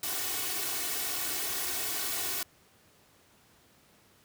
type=noise with comb filter; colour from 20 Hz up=white; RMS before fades=-33 dBFS; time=0.03-2.43 s; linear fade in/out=2 ms; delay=2.7 ms; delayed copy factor=+0.8; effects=pink hiss -62 dBFS RMS until 4.24 s + high-pass 80 Hz 12 dB/octave